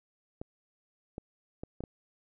clicks, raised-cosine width 2 ms, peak -25 dBFS, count 5, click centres 0.415 / 1.181 / 1.635 / 1.806 / 1.838 s, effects none

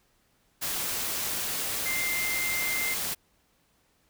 sine tone in noise, 2093 Hz, C7, in tune, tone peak -29 dBFS, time 1.85-2.95 s, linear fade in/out 20 ms, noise white, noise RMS -31 dBFS, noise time 0.61-3.15 s, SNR -1 dB, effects pink hiss -68 dBFS RMS until 4.09 s

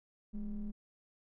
triangle ring-modulated tone, 95.1 Hz, F#2, 48 cents sharp, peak -31 dBFS, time 0.33-0.72 s, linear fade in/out 20 ms, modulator 114 Hz, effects tanh soft clip ceiling -29 dBFS

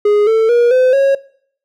triangle tone with pitch steps, 415.3 / 445.1 / 477.1 / 511.3 / 548 Hz, G#4 / A4 / A#4 / C5 / C#5, 0 / +20 / +40 / -40 / -20 cents, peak -6 dBFS, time 0.05-1.15 s, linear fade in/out 5 ms, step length 220 ms, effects noise-tail reverb RT60 0.6 s tail -21 dB re dry

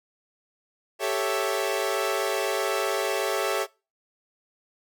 sawtooth chord, A dominant seventh, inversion third, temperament equal, 392 / 440 / 554.4 / 659.3 Hz, G4 / A4 / C#5 / E5, 0 / 0 / 0 / 0 cents, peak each -26 dBFS, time 0.99-3.67 s, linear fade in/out 50 ms, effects noise-tail reverb RT60 0.3 s tail -22 dB re dry

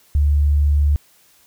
sine tone, 72.8 Hz, D2, 15 cents flat, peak -12 dBFS, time 0.15-0.96 s, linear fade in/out 0 ms, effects white hiss -54 dBFS RMS until 1.46 s

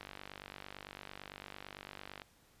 click train, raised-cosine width 0.3 ms, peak -29 dBFS, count 109, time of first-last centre 0.01-2.219 s, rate 48.9 Hz, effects pink hiss -67 dBFS RMS until 2.6 s + resampled to 32000 Hz

